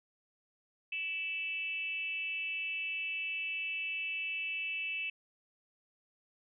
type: tone with frequency modulation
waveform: sine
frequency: 2637 Hz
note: E7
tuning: in tune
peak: -34 dBFS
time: 0.92-5.1 s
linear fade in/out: 5 ms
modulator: 347 Hz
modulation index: 0.57
effects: none